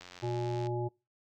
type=click train; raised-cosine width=0.2 ms; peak=-30 dBFS; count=60; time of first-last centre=0.01-0.67 s; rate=89.4 Hz
type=harmonic tone; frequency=120 Hz; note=B2; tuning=49 cents flat; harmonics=1 / 3 / 5 / 7; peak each=-34 / -34 / -43 / -40 dBFS; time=0.22-0.89 s; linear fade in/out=20 ms
effects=noise-tail reverb RT60 0.3 s tail -26 dB re dry + Opus 48 kbps